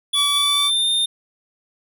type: tone with pitch glide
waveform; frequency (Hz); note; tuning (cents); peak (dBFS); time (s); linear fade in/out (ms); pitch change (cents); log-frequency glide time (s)
square; 3438 to 3630; A7 to A#7; -41 to -47; -17; 0.13-1.06; 10; +94; 0.29-0.89
type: tone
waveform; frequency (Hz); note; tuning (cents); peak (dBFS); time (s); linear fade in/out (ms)
sawtooth; 1148; D6; -40; -19; 0.14-0.71; 50
effects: none